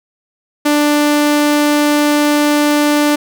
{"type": "tone", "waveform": "sawtooth", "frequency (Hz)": 294.9, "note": "D4", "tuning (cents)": 7, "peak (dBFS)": -6, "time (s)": [0.65, 3.16], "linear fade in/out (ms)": 10, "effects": []}